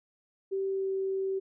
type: tone with pitch glide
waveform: sine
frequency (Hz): 387.6 to 384.9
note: G4 to G4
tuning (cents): -20 to -32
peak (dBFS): -28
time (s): 0.51-1.4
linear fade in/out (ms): 20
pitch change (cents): -12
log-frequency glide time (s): 0.68-0.9
effects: none